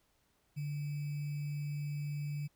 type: tone with sample-and-hold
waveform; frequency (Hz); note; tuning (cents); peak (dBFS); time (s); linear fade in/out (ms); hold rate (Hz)
sine; 146.1; D3; -9; -35; 0.56-2.48; 20; 2450
effects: pink hiss -74 dBFS RMS until 2.55 s